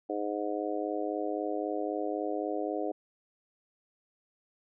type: harmonic tone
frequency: 103.83 Hz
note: G#2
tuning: in tune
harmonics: 3 / 4 / 5 / 6 / 7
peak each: -35 / -36 / -37 / -38 / -38 dBFS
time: 0.09-2.92 s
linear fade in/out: 10 ms
effects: none